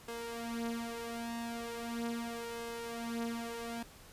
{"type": "tone with flanger", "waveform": "sawtooth", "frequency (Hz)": 232.9, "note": "A#3", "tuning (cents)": -1, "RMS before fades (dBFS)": -40, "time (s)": [0.08, 3.83], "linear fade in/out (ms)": 5, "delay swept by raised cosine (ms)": [1.9, 7.5], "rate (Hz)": 0.39, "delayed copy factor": 0.75, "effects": ["pink hiss -56 dBFS RMS until 4.12 s", "resampled to 32000 Hz"]}